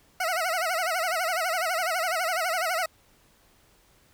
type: tone with vibrato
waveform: 20% pulse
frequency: 690 Hz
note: F5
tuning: 21 cents flat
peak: -20 dBFS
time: 0.2-2.86 s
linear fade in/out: 5 ms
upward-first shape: sine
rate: 12 Hz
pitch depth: 150 cents each way
effects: pink hiss -61 dBFS RMS until 4.13 s